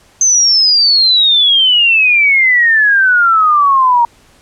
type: exponential sweep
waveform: sine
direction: down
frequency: 6300 to 932.3 Hz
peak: -6 dBFS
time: 0.21-4.05 s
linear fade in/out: 2 ms
effects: pink hiss -47 dBFS RMS until 4.41 s + low-pass 10000 Hz 12 dB/octave